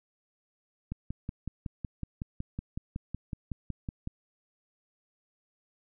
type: click train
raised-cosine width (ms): 5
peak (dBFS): -22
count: 18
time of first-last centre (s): 0.92-4.074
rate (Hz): 5.39
effects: none